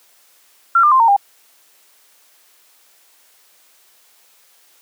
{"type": "tone with pitch steps", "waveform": "sine", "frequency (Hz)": [1366, 1196.1, 1047.3, 917, 802.9], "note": ["F6", "D6", "C6", "A#5", "G5"], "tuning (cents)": [-39, 31, 1, -29, 41], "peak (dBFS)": -8, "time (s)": [0.75, 1.165], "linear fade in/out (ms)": 5, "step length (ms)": 83, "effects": ["white hiss -53 dBFS RMS until 4.81 s", "high-pass 400 Hz 12 dB/octave"]}